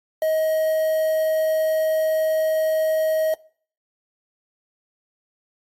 triangle tone with quantisation, 631 Hz, D#5, 24 cents sharp, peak -16 dBFS, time 0.22-3.34 s, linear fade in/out 2 ms, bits 6, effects noise-tail reverb RT60 0.5 s tail -23 dB re dry + AAC 48 kbps

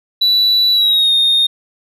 sine tone with pitch glide, 3951 to 3686 Hz, B7 to A#7, 0 to -20 cents, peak -7 dBFS, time 0.21-1.47 s, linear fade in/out 10 ms, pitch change -120 cents, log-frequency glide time 0.72-1.12 s, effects tanh soft clip ceiling -8 dBFS

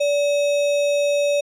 sine tone with sample-and-hold, 577 Hz, D5, 31 cents flat, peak -16 dBFS, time 0-1.41 s, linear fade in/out 10 ms, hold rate 3150 Hz, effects low-pass 7000 Hz 12 dB/octave

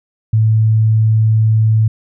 sine tone, 110 Hz, A2, in tune, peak -8 dBFS, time 0.33-1.88 s, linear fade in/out 5 ms, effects none

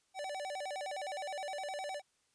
square tone with vibrato, 668 Hz, E5, 23 cents sharp, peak -39 dBFS, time 0.14-2.02 s, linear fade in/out 50 ms, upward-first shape square, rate 9.7 Hz, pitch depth 230 cents each way, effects white hiss -75 dBFS RMS until 2.34 s + resampled to 22050 Hz

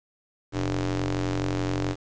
sawtooth ring-modulated tone, 91.7 Hz, F#2, 15 cents flat, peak -18 dBFS, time 0.52-1.96 s, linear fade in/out 50 ms, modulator 207 Hz, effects resampled to 16000 Hz + 8-bit

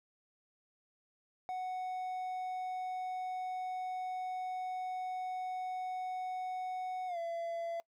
triangle tone with pitch glide, 740 to 674.7 Hz, F#5 to E5, 0 to +40 cents, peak -34 dBFS, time 1.49-7.8 s, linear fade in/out 0 ms, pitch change -160 cents, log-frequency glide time 7.07-7.18 s, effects noise-tail reverb RT60 0.1 s tail -23 dB re dry

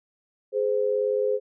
sine tone pair together, 417.8 / 516 Hz, G#4 / C5, +10 / -24 cents, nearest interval major third, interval 366 cents, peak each -24 dBFS, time 0.52-1.4 s, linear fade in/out 50 ms, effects none

